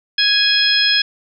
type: harmonic tone with a mistuned harmonic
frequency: 830.6 Hz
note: G#5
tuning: in tune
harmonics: 2 / 3 / 4 / 5 / 6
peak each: -19 / -22 / -16 / -22 / -17 dBFS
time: 0.18-1.02 s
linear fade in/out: 5 ms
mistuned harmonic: 6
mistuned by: +52 cents
effects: none